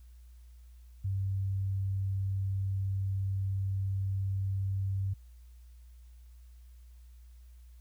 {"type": "tone", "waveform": "sine", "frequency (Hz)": 97.1, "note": "G2", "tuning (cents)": -16, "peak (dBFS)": -29, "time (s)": [1.04, 5.14], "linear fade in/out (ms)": 10, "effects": ["added 60 Hz sine -50 dBFS peak until 7.8 s", "white hiss -71 dBFS RMS until 7.8 s"]}